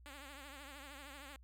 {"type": "tone with vibrato", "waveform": "5% pulse", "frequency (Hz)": 280, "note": "C#4", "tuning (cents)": 18, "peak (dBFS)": -39, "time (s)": [0.06, 1.36], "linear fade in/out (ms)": 0, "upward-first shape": "triangle", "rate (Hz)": 13, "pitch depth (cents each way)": 120, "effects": ["added 60 Hz sine -57 dBFS peak until 1.43 s"]}